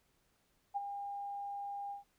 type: tone with ADSR envelope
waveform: sine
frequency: 805 Hz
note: G5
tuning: 46 cents sharp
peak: -31 dBFS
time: 0.74-2.04 s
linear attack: 26 ms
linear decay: 22 ms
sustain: -8 dB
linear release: 130 ms
effects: pink hiss -75 dBFS RMS until 2.18 s